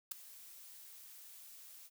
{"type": "noise with ADSR envelope", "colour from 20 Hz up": "blue", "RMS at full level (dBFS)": -34, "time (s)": [0.11, 1.9], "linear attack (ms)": 9, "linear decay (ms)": 3, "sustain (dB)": -21, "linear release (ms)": 45, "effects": []}